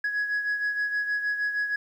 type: beating tone pair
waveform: sine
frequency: 1672 / 1678.4 Hz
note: G#6 / G#6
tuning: +11 / +18 cents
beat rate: 6.4 Hz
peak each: -24 / -31 dBFS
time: 0.04-1.76 s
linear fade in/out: 5 ms
effects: tanh soft clip ceiling -22 dBFS + 10-bit